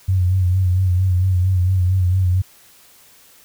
sine tone with vibrato, 92 Hz, F#2, 9 cents flat, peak -13 dBFS, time 0.08-2.42 s, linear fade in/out 10 ms, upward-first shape sine, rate 4.4 Hz, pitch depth 53 cents each way, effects white hiss -49 dBFS RMS until 3.44 s

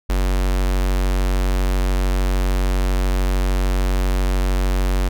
square tone with notch filter, 46.53 Hz, F#1, 10 cents sharp, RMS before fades -18 dBFS, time 0.09-5.09 s, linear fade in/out 10 ms, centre 110 Hz, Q 1.2, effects none

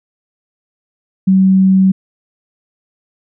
sine tone, 190 Hz, F#3, 46 cents sharp, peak -6 dBFS, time 1.27-1.92 s, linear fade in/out 10 ms, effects none

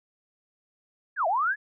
sine linear two-way sweep, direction down then up, 1748 to 622.3 to 1748 Hz, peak -22 dBFS, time 1.16-1.56 s, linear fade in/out 50 ms, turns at 1.27 s, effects none

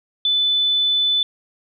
sine tone, 3500 Hz, A7, 10 cents flat, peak -15 dBFS, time 0.25-1.23 s, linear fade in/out 2 ms, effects none

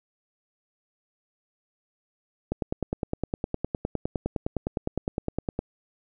click train, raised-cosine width 2 ms, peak -13 dBFS, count 31, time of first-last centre 2.52-5.591 s, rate 9.77 Hz, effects none

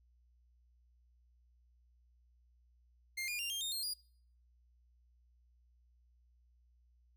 sawtooth tone with pitch steps, 2112 / 2426 / 2787 / 3201 / 3677 / 4224 / 4852 Hz, C7 / D#7 / F7 / G7 / A#7 / C8 / D#8, +16 / -44 / -4 / +36 / -24 / +16 / -44 cents, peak -34 dBFS, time 3.17-3.94 s, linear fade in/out 10 ms, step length 110 ms, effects noise-tail reverb RT60 0.6 s tail -25 dB re dry + added 60 Hz sine -66 dBFS peak until 7.16 s

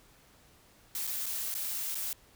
blue noise with dropouts, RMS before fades -35 dBFS, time 0.95-2.13 s, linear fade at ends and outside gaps 1 ms, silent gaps 1.069-1.074 / 1.259-1.264 / 1.542-1.55 / 1.946-1.953 s, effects pink hiss -61 dBFS RMS until 2.35 s

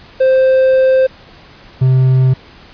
triangle tone pair in turn, 523.3 / 130 Hz, C5 / C3, 0 / -11 cents, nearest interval 2 octaves, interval 2411 cents, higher first, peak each -5 dBFS, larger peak neither, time 0.2-1.07 / 1.81-2.34 s, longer first, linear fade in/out 10 ms, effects pink hiss -40 dBFS RMS until 2.73 s + resampled to 11025 Hz

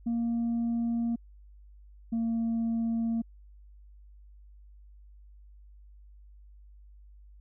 sine tone pair in turn, 233.4 / 228.9 Hz, A#3 / A#3, +2 / -31 cents, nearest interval unison, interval 33 cents, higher first, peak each -24 dBFS, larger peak neither, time 0.06-1.16 / 2.12-3.22 s, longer neither, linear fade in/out 10 ms, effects tanh soft clip ceiling -25 dBFS + added 50 Hz sine -50 dBFS peak until 7.4 s

